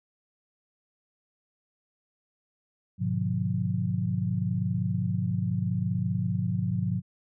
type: chord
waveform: sine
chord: G# diminished seventh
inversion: none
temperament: just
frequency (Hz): 103.83 / 124.59 / 149.51 / 179.41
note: G#2 / B2 / D3 / F3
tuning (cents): 0 / +16 / +31 / +47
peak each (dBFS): -30 / -31 / -34 / -29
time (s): 2.98-7.02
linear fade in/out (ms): 50
effects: none